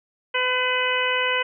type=harmonic tone with a mistuned harmonic; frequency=505 Hz; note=B4; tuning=39 cents sharp; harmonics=1 / 2 / 3 / 4 / 5 / 6; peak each=-27 / -27 / -27 / -27 / -27 / -27 dBFS; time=0.34-1.43 s; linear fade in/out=10 ms; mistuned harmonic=6; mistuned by=-27 cents; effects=none